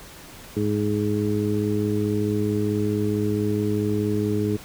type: harmonic tone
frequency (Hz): 104.6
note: G#2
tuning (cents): +13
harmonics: 1 / 2 / 3 / 4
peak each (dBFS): -26 / -26 / -26 / -26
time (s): 0.56-4.57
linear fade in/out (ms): 10
effects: pink hiss -43 dBFS RMS until 4.64 s